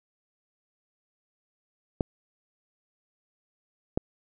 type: clicks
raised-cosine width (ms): 2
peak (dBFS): -11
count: 2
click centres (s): 2.008 / 3.975
effects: none